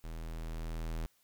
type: tone with level ramp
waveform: square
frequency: 40.57 Hz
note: E1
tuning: 27 cents flat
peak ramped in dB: -41 to -35 dBFS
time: 0.04-1.06 s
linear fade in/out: 0 ms
effects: white hiss -71 dBFS RMS until 1.23 s